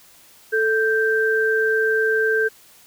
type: tone pair together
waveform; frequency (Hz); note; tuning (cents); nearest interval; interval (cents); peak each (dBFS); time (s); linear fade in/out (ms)
sine; 440 / 1568; A4 / G6; 0 / 0; octave + minor seventh; 2200; -19; 0.52-2.49; 20
effects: white hiss -50 dBFS RMS until 2.86 s